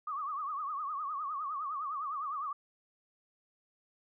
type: tone with vibrato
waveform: sine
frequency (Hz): 1174.7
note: D6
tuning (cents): 0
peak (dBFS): -34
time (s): 0.07-2.53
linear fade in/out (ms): 5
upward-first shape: triangle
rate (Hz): 9.8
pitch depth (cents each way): 160
effects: none

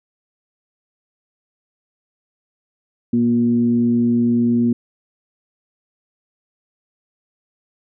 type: tone with frequency modulation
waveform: sine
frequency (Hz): 237.5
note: A#3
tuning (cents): +33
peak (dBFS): -13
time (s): 3.13-4.73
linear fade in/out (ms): 5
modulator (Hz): 121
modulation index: 0.44
effects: none

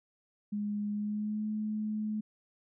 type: tone with pitch glide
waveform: sine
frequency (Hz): 207.1 to 213.9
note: G#3 to A3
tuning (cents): -5 to -49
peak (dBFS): -31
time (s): 0.52-2.21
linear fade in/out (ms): 10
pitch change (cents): +56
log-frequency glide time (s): 0.91-1.46
effects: none

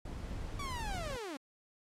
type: noise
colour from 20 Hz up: brown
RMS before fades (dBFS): -41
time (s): 0.05-1.17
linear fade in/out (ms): 5
type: linear sweep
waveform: sawtooth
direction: down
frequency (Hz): 1163 to 257.6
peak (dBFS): -36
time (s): 0.59-1.37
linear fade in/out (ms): 5
effects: low-pass 10000 Hz 12 dB/octave + AAC 64 kbps

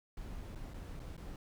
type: noise with dropouts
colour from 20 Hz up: brown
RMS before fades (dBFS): -45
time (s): 0.17-1.36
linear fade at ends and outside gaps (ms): 2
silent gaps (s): 0.55-0.556 / 0.737-0.742 / 0.995-1 / 1.167-1.177
effects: none

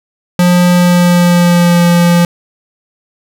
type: tone with pitch glide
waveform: square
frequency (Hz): 177.4 to 173.15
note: F3 to F3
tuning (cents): +27 to -15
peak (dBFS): -6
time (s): 0.39-2.25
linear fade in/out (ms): 2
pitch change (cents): -42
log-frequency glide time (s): 0.71-1.85
effects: none

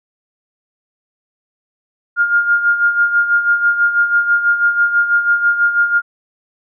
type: tone with tremolo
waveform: sine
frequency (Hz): 1412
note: F6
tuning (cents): +19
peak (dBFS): -8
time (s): 2.16-6.02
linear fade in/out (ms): 50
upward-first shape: sine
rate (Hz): 6.1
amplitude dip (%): 65
effects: none

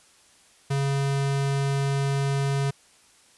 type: tone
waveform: square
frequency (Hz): 138.59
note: C#3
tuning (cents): 0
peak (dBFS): -23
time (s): 0.7-2.71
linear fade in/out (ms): 10
effects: white hiss -57 dBFS RMS until 3.37 s + resampled to 24000 Hz

